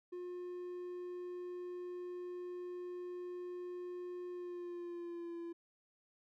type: tone with pitch glide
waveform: triangle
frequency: 357.2 to 339.7 Hz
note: F4 to F4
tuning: +39 to -48 cents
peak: -40 dBFS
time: 0.12-5.53 s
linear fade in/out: 10 ms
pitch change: -87 cents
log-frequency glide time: 4.3-5.38 s
effects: none